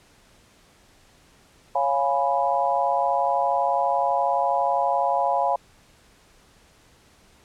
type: chord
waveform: sine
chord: C# dominant seventh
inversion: none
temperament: equal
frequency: 554.4 / 698.5 / 830.6 / 987.8 Hz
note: C#5 / E#5 / G#5 / B5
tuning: 0 / 0 / 0 / 0 cents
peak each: -26 / -24 / -24 / -26 dBFS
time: 1.75-5.56 s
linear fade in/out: 5 ms
effects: pink hiss -56 dBFS RMS until 7.44 s + low-pass 10000 Hz 12 dB/octave